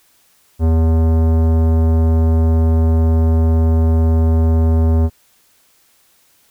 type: tone with tanh clipping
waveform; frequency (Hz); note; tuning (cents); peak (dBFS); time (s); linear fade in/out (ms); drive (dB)
sine; 81; E2; -30; -12; 0.59-5.1; 50; 17
effects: white hiss -55 dBFS RMS until 6.5 s